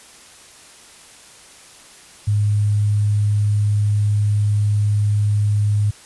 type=tone with sample-and-hold; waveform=sine; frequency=103.83 Hz; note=G#2; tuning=in tune; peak=-14 dBFS; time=2.27-5.91 s; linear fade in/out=10 ms; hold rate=8820 Hz; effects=white hiss -44 dBFS RMS until 6.05 s + resampled to 24000 Hz